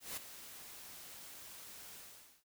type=noise with ADSR envelope; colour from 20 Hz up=white; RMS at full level=-41 dBFS; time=0-2.44 s; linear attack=170 ms; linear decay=9 ms; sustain=-11 dB; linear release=490 ms; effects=none